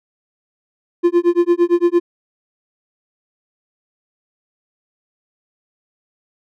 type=tone with tremolo; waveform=triangle; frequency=347.2 Hz; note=F4; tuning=10 cents flat; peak=-6 dBFS; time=1.03-2 s; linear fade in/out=20 ms; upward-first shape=sine; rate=8.8 Hz; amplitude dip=100%; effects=none